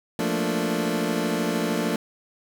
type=chord; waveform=25% pulse; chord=Bb major seventh; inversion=second; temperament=equal; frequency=174.61 / 220 / 233.1 / 293.7 Hz; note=F3 / A3 / Bb3 / D4; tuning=0 / 0 / 0 / 0 cents; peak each=-25 dBFS; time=0.19-1.96 s; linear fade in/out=2 ms; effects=none